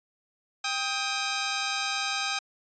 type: tone pair together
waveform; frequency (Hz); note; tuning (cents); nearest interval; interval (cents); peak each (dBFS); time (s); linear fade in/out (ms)
10% pulse; 793 / 1258.8; G5 / D#6; +20 / +20; minor sixth; 800; -22; 0.64-2.39; 5
effects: resampled to 16000 Hz

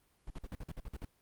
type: noise bursts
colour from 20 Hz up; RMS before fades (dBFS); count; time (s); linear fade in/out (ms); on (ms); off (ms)
brown; -41; 10; 0.27-1.049; 2; 32; 51
effects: pink hiss -72 dBFS RMS until 1.21 s + Opus 32 kbps

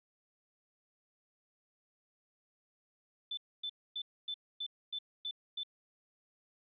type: tone bursts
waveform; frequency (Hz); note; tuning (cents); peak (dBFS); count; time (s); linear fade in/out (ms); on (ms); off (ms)
sine; 3520; A7; 0; -36; 8; 3.31-5.634; 5; 63; 260
effects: none

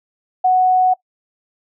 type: tone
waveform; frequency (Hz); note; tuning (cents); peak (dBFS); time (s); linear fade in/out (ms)
sine; 740; F#5; 0; -10; 0.44-0.94; 10
effects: noise-tail reverb RT60 0.1 s tail -21 dB re dry

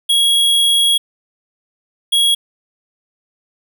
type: tone bursts at uneven times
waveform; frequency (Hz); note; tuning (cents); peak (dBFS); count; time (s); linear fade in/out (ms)
square; 3313; G#7; -5; -11; 2; 0.09-0.98 / 2.12-2.35; 10
effects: none

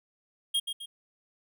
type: tone with echo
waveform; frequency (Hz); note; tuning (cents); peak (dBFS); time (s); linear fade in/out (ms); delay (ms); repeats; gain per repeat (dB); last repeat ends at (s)
square; 3244; G#7; -41; -25; 0.54-0.6; 10; 130; 2; -7; 0.86
effects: none

